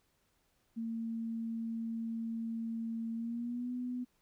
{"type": "tone with pitch glide", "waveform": "sine", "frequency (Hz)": [227.5, 248.1], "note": ["A#3", "B3"], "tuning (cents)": [-42, 8], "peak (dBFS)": -35, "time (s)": [0.76, 4.05], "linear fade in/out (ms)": 20, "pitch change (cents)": 150, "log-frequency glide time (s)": [3.14, 3.72], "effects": ["pink hiss -75 dBFS RMS until 4.21 s"]}